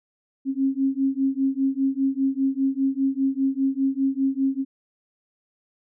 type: beating tone pair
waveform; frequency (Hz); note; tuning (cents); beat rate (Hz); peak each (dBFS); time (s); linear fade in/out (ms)
sine; 267.4 / 272.4; C4 / C#4; +38 / -30; 5; -23; 0.45-4.65; 50
effects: none